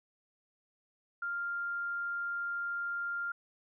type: tone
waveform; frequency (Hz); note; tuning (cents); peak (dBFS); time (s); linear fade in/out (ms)
sine; 1396.9; F6; 0; -33; 1.22-3.32; 5
effects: none